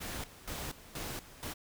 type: noise with tremolo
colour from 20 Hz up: pink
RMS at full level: -40 dBFS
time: 0-1.54 s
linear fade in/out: 20 ms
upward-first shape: square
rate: 2.1 Hz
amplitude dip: 80%
effects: none